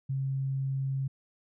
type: tone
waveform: sine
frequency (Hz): 135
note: C#3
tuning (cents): -45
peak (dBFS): -28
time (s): 0.09-1.08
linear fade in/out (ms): 10
effects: none